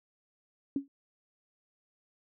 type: tone with exponential decay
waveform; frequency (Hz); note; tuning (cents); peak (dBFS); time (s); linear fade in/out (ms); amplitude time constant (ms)
sine; 277.2; C#4; 0; -24; 0.76-0.88; 2; 24
effects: none